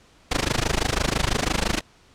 pink noise with amplitude modulation, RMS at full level -19 dBFS, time 0.31-1.81 s, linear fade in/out 5 ms, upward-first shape sine, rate 26 Hz, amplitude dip 95%, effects pink hiss -55 dBFS RMS until 2.14 s + low-pass 7000 Hz 12 dB/octave

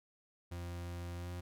40% pulse tone with pitch glide, 87 to 88.27 Hz, F2 to F2, -6 to +19 cents, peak -40 dBFS, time 0.51-1.41 s, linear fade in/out 10 ms, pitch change +25 cents, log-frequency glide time 1.17-1.29 s, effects none

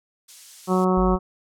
violet noise, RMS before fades -34 dBFS, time 0.28-0.85 s, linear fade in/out 10 ms
harmonic tone, 185 Hz, F#3, in tune, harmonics 1 / 2 / 3 / 4 / 5 / 6 / 7, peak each -20 / -22 / -28 / -28 / -30 / -27 / -31 dBFS, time 0.67-1.19 s, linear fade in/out 50 ms
sine tone, 50.3 Hz, G1, 45 cents sharp, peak -24 dBFS, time 0.97-1.16 s, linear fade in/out 5 ms
effects low-pass 7000 Hz 12 dB/octave

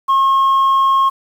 sine tone, 1080 Hz, C#6, 45 cents flat, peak -7 dBFS, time 0.08-1.1 s, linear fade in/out 20 ms, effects tanh soft clip ceiling -9 dBFS + 7-bit

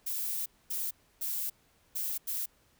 violet noise bursts at uneven times, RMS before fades -34 dBFS, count 5, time 0.06-0.46 / 0.7-0.91 / 1.21-1.5 / 1.95-2.18 / 2.27-2.46 s, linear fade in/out 10 ms, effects pink hiss -67 dBFS RMS until 2.79 s

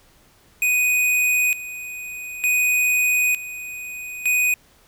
square tone with tremolo, 2489 Hz, D#7, in tune, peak -17 dBFS, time 0.62-4.54 s, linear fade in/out 2 ms, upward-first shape square, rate 0.55 Hz, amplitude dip 80%, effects pink hiss -55 dBFS RMS until 4.87 s

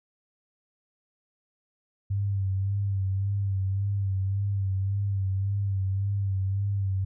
sine tone with vibrato, 98 Hz, G2, in tune, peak -24 dBFS, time 2.1-7.05 s, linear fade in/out 10 ms, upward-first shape sine, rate 1.8 Hz, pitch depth 44 cents each way, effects none

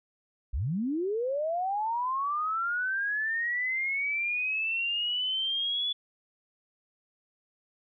sine linear sweep, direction up, 46.25 to 3444 Hz, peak -27 dBFS, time 0.53-5.93 s, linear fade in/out 10 ms, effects none

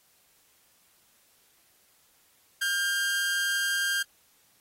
sawtooth tone pair together, 1422.8 / 1597 Hz, F6 / G6, +32 / +32 cents, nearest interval major second, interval 200 cents, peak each -34 / -22 dBFS, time 2.61-4.03 s, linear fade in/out 10 ms, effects white hiss -64 dBFS RMS until 4.6 s + AAC 48 kbps

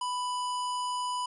harmonic tone, 992 Hz, B5, 7 cents sharp, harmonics 1 / 3 / 5 / 7 / 9 / 10, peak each -30 / -40 / -44 / -47 / -49 / -50 dBFS, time 0.01-1.26 s, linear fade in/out 5 ms, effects none

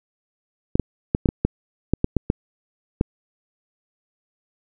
clicks, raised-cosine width 3 ms, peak -4 dBFS, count 11, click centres 0.755 / 0.797 / 1.149 / 1.258 / 1.289 / 1.45 / 1.936 / 2.044 / 2.167 / 2.301 / 3.011 s, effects none

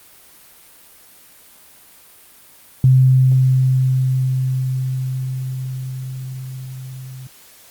sine tone with level ramp, 130 Hz, C3, 11 cents flat, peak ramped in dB -7 to -31 dBFS, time 2.84-7.27 s, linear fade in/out 2 ms, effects white hiss -46 dBFS RMS until 7.7 s + Opus 32 kbps

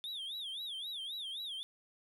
triangle tone with vibrato, 3493 Hz, A7, 13 cents flat, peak -38 dBFS, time 0.04-1.63 s, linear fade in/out 0 ms, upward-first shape sine, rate 3.8 Hz, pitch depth 200 cents each way, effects none

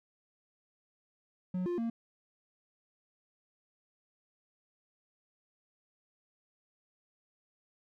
triangle tone with pitch steps, 182.5 / 351 / 230.5 Hz, F#3 / F4 / A#3, -24 / +9 / -19 cents, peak -29 dBFS, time 1.54-1.9 s, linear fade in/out 5 ms, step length 120 ms, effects none

